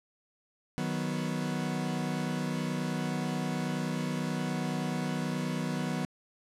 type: chord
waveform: 40% pulse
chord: B major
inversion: first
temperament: equal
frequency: 155.56 / 185 / 246.9 Hz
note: D#3 / F#3 / B3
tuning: 0 / 0 / 0 cents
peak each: -34 dBFS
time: 0.78-6.05 s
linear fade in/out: 0 ms
effects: low-pass 10000 Hz 12 dB/octave